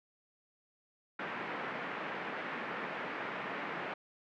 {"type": "band-pass noise", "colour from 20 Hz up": "white", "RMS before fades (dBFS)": -40, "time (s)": [1.19, 3.94], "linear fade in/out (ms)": 5, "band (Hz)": [160, 2100], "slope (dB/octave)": 24, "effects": []}